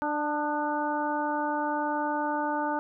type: harmonic tone with a mistuned harmonic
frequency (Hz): 296.5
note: D4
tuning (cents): +17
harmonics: 1 / 2 / 3 / 4 / 5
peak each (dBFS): -32 / -34 / -29 / -37 / -36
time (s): 0.02-2.79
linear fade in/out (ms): 0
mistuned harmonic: 4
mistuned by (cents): +41
effects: none